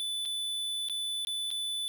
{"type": "tone with dropouts", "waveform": "square", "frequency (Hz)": 3490, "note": "A7", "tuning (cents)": -15, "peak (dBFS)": -32, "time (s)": [0, 1.88], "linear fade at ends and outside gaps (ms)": 0, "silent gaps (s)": [[0.252, 0.257], [0.886, 0.897], [1.249, 1.271], [1.505, 1.513]], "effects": []}